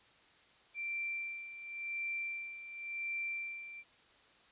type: tone with tremolo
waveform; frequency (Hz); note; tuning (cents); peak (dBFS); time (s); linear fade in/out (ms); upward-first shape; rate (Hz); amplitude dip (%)
sine; 2353; D7; +3; -35; 0.74-3.84; 50; sine; 0.92; 70
effects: white hiss -64 dBFS RMS until 4.51 s + resampled to 8000 Hz